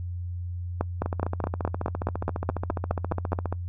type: two click trains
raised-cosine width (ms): 1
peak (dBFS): -15 / -11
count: 37 / 13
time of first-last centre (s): 1.06-3.526 / 0.81-3.331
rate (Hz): 14.6 / 4.76
effects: noise-tail reverb RT60 0.1 s tail -25 dB re dry + added 88 Hz sine -30 dBFS peak until 3.68 s